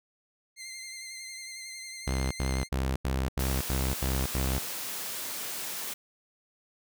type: tone with vibrato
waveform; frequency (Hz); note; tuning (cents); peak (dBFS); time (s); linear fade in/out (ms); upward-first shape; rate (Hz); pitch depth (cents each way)
15% pulse; 2089; C7; -3; -33; 0.56-2.69; 50; triangle; 11; 33
type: tone bursts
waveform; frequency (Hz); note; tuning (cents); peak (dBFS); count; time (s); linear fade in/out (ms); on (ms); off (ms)
sawtooth; 65.9; C2; +13; -23; 8; 2.07-4.585; 5; 240; 85
type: high-pass noise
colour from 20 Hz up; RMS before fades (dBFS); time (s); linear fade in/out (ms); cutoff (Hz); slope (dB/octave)
white; -36; 3.39-5.94; 10; 140; 12
effects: none